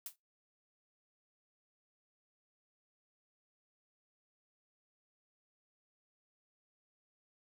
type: noise with exponential decay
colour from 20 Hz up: blue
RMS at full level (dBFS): -39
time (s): 0.06-0.16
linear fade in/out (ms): 2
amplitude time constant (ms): 21
effects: noise-tail reverb RT60 0.2 s tail -23 dB re dry